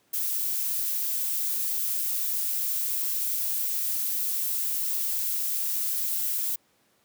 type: noise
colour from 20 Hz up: violet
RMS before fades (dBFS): -28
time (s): 0.13-6.56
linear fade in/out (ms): 10
effects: pink hiss -66 dBFS RMS until 7.04 s + high-pass 150 Hz 12 dB/octave